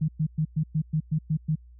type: tone bursts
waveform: sine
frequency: 155.56 Hz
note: D#3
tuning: in tune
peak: -21 dBFS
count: 9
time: 0.01-1.556 s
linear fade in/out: 10 ms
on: 74 ms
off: 110 ms
effects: added 60 Hz sine -47 dBFS peak until 1.79 s